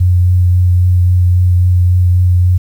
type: tone with vibrato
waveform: sine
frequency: 89.8 Hz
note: F2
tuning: 49 cents sharp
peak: -6 dBFS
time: 0-2.58 s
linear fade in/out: 10 ms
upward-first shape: triangle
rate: 3.7 Hz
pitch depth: 18 cents each way
effects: 7-bit